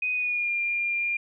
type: tone with pitch glide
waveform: sine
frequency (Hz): 2497 to 2399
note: D#7 to D7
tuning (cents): +6 to +36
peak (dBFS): -24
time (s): 0.02-1.17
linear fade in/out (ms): 5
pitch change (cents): -70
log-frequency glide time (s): 0.13-0.52
effects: none